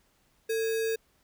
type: tone with sample-and-hold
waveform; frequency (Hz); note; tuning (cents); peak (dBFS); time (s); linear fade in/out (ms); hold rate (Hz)
sine; 447.9; A4; +31; -26; 0.49-0.96; 10; 2100
effects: pink hiss -68 dBFS RMS until 1.23 s